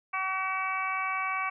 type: harmonic tone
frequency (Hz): 379.6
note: F#4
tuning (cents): +44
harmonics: 2 / 3 / 4 / 5 / 6 / 7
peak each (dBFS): -37 / -31 / -39 / -43 / -33 / -41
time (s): 0.13-1.5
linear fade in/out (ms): 10
effects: none